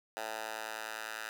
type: tone with high-pass filter sweep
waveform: 10% pulse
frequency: 110 Hz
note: A2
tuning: in tune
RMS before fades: -41 dBFS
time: 0.17-1.29 s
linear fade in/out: 0 ms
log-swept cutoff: 790 to 1300 Hz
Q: 1.8
effects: none